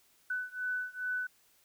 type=beating tone pair; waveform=sine; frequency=1496 / 1498.4 Hz; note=F#6 / F#6; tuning=+19 / +21 cents; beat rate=2.4 Hz; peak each=-36 / -37 dBFS; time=0.3-1.27 s; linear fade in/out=5 ms; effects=white hiss -67 dBFS RMS until 1.64 s